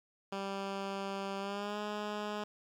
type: tone with pitch glide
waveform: 10% pulse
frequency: 196.2 to 209.1 Hz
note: G3 to G#3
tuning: +2 to +12 cents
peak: -28 dBFS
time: 0.32-2.44 s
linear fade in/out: 5 ms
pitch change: +110 cents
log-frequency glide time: 1.39-1.78 s
effects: low-pass 5000 Hz 12 dB/octave + 10-bit